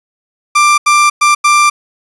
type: tone bursts at uneven times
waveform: 30% pulse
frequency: 1183 Hz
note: D6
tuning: 12 cents sharp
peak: -3 dBFS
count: 4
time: 0.55-0.78 / 0.86-1.1 / 1.21-1.35 / 1.44-1.7 s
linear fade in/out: 10 ms
effects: resampled to 24000 Hz + 7-bit